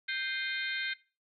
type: harmonic tone with a mistuned harmonic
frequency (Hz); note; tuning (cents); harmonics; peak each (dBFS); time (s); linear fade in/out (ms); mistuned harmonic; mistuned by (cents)
523.3; C5; 0; 3 / 4 / 5 / 6 / 7 / 8; -35 / -36 / -41 / -42 / -41 / -42; 0.08-0.94; 10; 5; -110
effects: noise-tail reverb RT60 0.3 s tail -18 dB re dry + MP3 48 kbps